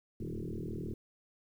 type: tone with frequency modulation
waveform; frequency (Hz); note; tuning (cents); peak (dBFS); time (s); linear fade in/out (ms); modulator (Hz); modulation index
sine; 101.1; G#2; -46; -36; 0.2-0.94; 5; 39.3; 7.6
effects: 11-bit